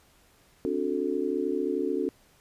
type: chord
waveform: sine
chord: D dominant seventh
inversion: third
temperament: just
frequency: 264.3 / 293.7 / 367.1 / 440.5 Hz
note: C4 / D4 / F#4 / A4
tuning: +18 / 0 / -14 / +2 cents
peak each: -33 / -31 / -30 / -31 dBFS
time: 0.65-2.09 s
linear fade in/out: 0 ms
effects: pink hiss -61 dBFS RMS until 2.4 s + resampled to 32000 Hz